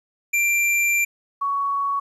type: tone pair in turn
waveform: square / sine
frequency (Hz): 2364 / 1118.8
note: D7 / C#6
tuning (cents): +11 / +16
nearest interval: octave + minor second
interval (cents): 1295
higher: first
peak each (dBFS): -18 / -20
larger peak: first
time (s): 0.33-1.05 / 1.41-2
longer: first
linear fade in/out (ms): 10
effects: resampled to 32000 Hz + 10-bit